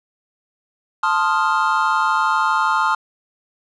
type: chord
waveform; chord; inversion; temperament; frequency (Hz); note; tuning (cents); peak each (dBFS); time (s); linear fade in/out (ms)
triangle; F dominant seventh; first; equal; 880 / 1046.5 / 1244.5 / 1396.9; A5 / C6 / Eb6 / F6; 0 / 0 / 0 / 0; -19; 1.03-2.95; 5
effects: resampled to 22050 Hz